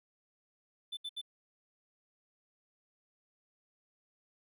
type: tone bursts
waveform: triangle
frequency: 3520 Hz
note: A7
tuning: in tune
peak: -36 dBFS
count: 3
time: 0.92-1.215 s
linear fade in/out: 10 ms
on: 51 ms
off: 71 ms
effects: none